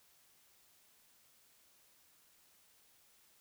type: silence
effects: white hiss -68 dBFS RMS until 3.4 s